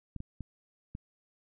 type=clicks; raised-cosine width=5 ms; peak=-27 dBFS; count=4; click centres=0.163 / 0.204 / 0.407 / 0.951 s; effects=none